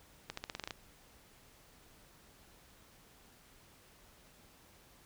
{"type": "accelerating click train", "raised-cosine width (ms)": 0.2, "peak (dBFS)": -22, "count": 9, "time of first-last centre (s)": [0.3, 0.708], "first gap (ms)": 74, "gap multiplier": 0.89, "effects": ["pink hiss -62 dBFS RMS until 5.05 s"]}